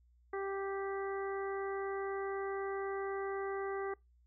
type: harmonic tone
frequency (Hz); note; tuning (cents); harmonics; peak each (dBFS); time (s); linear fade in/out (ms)
392; G4; 0; 1 / 2 / 3 / 4 / 5; -37 / -44 / -45 / -49 / -49; 0.33-3.94; 5
effects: noise-tail reverb RT60 0.2 s tail -24 dB re dry + added 60 Hz sine -64 dBFS peak until 4.26 s